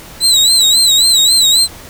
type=tone with vibrato; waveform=30% pulse; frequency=3951 Hz; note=B7; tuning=in tune; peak=-4 dBFS; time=0.2-1.68 s; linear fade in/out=50 ms; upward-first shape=sine; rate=3.7 Hz; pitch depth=94 cents each way; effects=pink hiss -34 dBFS RMS until 1.89 s